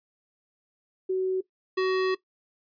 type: tone pair in turn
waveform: sine / square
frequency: 375 / 375 Hz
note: F#4 / F#4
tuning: +23 / +23 cents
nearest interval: unison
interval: 0 cents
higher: neither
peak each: -23 dBFS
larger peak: neither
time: 1.09-1.41 / 1.77-2.15 s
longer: second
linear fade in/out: 10 ms
effects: noise-tail reverb RT60 0.1 s tail -17 dB re dry + resampled to 11025 Hz